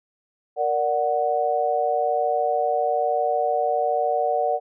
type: chord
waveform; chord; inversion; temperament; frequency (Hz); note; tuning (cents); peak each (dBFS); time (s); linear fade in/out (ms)
sine; Bb augmented; none; equal; 466.2 / 587.3 / 740; Bb4 / D5 / F#5; 0 / 0 / 0; -26 / -24 / -22; 0.56-4.6; 50
effects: none